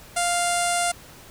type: tone with low-pass filter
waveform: sawtooth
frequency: 698.5 Hz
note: F5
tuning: in tune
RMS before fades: -23 dBFS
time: 0.16-0.92 s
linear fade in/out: 10 ms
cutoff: 9100 Hz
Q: 4.9
effects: pink hiss -46 dBFS RMS until 1.3 s